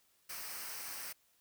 white noise with comb filter, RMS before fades -44 dBFS, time 0.29-1.13 s, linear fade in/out 10 ms, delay 0.28 ms, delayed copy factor -0.6, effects white hiss -72 dBFS RMS until 1.4 s

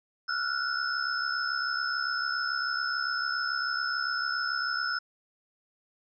sine tone cluster, 1341 / 1412 / 1479 / 5220 Hz, E6 / F6 / F#6 / E8, +29 / +19 / -1 / -18 cents, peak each -35 / -33 / -32 / -34 dBFS, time 0.28-4.99 s, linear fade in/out 10 ms, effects none

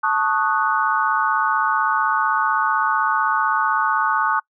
sine chord, D# half-diminished seventh, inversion second, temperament equal, 880 / 1108.7 / 1244.5 / 1480 Hz, A5 / C#6 / D#6 / F#6, 0 / 0 / 0 / 0 cents, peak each -22 dBFS, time 0.03-4.4 s, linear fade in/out 10 ms, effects noise-tail reverb RT60 0.1 s tail -26 dB re dry

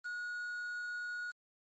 triangle tone with quantisation, 1451 Hz, F#6, 34 cents flat, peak -36 dBFS, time 0.04-1.32 s, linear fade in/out 20 ms, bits 9, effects MP3 32 kbps

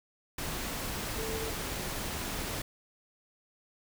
sine tone in noise, 444.1 Hz, A4, 16 cents sharp, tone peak -37 dBFS, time 1.18-1.5 s, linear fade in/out 5 ms, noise pink, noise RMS -36 dBFS, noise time 0.38-2.62 s, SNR -4 dB, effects none

